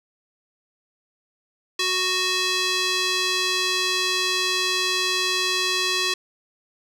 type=tone with band-pass filter; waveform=square; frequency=370 Hz; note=F#4; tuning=in tune; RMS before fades=-23 dBFS; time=1.79-6.14 s; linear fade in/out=5 ms; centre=4100 Hz; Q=1.4; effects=none